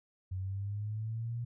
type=linear sweep; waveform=sine; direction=up; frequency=92 to 120 Hz; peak=-34 dBFS; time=0.31-1.45 s; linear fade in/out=10 ms; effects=none